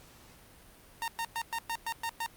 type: tone bursts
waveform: sawtooth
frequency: 919 Hz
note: A#5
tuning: 25 cents flat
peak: -28 dBFS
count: 8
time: 1.02-2.262 s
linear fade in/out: 0 ms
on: 59 ms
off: 110 ms
effects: pink hiss -56 dBFS RMS until 2.36 s + Opus 48 kbps